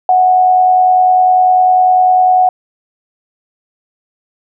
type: tone with amplitude modulation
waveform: sine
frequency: 737 Hz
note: F#5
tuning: 7 cents flat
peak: -4 dBFS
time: 0.09-2.49 s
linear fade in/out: 2 ms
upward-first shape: sine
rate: 90 Hz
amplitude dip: 35%
effects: none